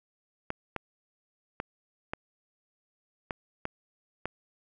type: clicks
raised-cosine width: 0.5 ms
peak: -17 dBFS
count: 7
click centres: 0.504 / 0.763 / 1.601 / 2.135 / 3.308 / 3.654 / 4.256 s
effects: none